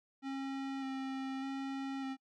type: tone with vibrato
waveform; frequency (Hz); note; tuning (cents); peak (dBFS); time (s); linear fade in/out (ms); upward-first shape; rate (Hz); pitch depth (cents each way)
square; 268.7; C4; +46; -38; 0.22-2.17; 50; square; 0.83; 14
effects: noise-tail reverb RT60 0.1 s tail -26 dB re dry + low-pass 4000 Hz 12 dB/octave